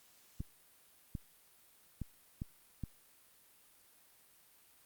clicks, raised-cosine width 5 ms, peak -27 dBFS, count 5, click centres 0.405 / 1.152 / 2.017 / 2.419 / 2.837 s, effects white hiss -65 dBFS RMS until 4.85 s + Opus 48 kbps

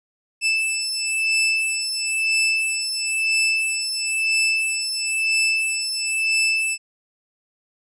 sawtooth beating tone pair, 2637 / 2638 Hz, E7 / E7, 0 / +1 cents, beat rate 1 Hz, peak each -19 dBFS, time 0.41-6.78 s, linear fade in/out 50 ms, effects resampled to 24000 Hz

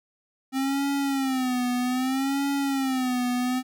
square tone with vibrato, 262.8 Hz, C4, 8 cents sharp, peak -24 dBFS, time 0.52-3.63 s, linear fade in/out 50 ms, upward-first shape sine, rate 0.63 Hz, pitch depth 110 cents each way, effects none

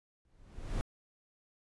brown noise with exponential growth, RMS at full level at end -30 dBFS, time 0.25-0.81 s, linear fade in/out 0 ms, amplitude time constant 120 ms, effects resampled to 24000 Hz

